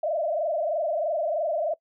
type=tone with frequency modulation; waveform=sine; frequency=637 Hz; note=D#5; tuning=41 cents sharp; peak=-23 dBFS; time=0.03-1.74 s; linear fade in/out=5 ms; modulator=23.1 Hz; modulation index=2.1; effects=noise-tail reverb RT60 0.1 s tail -22 dB re dry